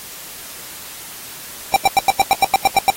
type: tone bursts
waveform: square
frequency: 784 Hz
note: G5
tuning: in tune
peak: -9 dBFS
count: 11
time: 1.74-2.901 s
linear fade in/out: 0 ms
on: 21 ms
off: 93 ms
effects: white hiss -34 dBFS RMS until 2.96 s + AAC 48 kbps